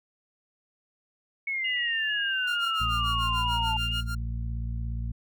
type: exponential sweep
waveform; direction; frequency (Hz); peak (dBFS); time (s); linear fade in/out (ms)
sine; down; 2217 to 869; -27; 1.47-3.77; 5
type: tone with vibrato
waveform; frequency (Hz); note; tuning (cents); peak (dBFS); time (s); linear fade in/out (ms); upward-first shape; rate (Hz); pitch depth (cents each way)
sine; 2822; F7; +17; -29; 1.64-4.01; 10; square; 2.2; 15
type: tone with tremolo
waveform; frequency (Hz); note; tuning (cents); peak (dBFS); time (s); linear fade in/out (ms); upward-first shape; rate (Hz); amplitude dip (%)
45% pulse; 1396.9; F6; 0; -33; 2.47-4.15; 5; sine; 6.8; 95
type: harmonic tone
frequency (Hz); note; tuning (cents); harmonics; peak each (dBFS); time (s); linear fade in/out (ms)
57.1; A#1; -35; 1 / 2 / 3 / 4; -30 / -34 / -47 / -44; 2.8-5.12; 10
effects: none